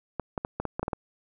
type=clicks; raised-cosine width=1 ms; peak=-15 dBFS; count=9; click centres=0.197 / 0.378 / 0.449 / 0.6 / 0.653 / 0.795 / 0.83 / 0.881 / 0.932 s; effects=none